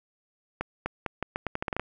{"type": "accelerating click train", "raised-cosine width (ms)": 0.5, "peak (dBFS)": -14, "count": 12, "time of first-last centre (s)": [0.61, 1.796], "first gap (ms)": 250, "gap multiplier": 0.81, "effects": []}